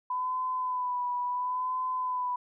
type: tone with vibrato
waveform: sine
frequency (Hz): 1000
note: B5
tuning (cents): +21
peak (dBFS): -28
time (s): 0.1-2.36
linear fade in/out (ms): 5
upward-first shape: sine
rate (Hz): 0.72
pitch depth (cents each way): 33
effects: none